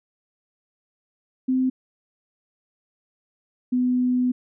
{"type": "tone pair in turn", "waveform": "sine", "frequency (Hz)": [258.4, 250], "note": ["C4", "B3"], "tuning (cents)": [-21, 21], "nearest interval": "minor second", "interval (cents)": 58, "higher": "first", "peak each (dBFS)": -18, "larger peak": "neither", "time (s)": [[1.48, 1.7], [3.72, 4.32]], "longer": "second", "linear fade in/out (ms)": 10, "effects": []}